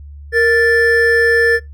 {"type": "tone pair together", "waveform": "triangle", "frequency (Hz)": [466.2, 1760.1], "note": ["A#4", "A6"], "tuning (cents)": [0, 0], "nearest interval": "octave + major seventh", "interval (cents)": 2300, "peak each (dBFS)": -10, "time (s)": [0.32, 1.6], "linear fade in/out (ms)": 50, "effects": ["noise-tail reverb RT60 0.2 s tail -23 dB re dry", "added 72 Hz sine -31 dBFS peak until 1.73 s"]}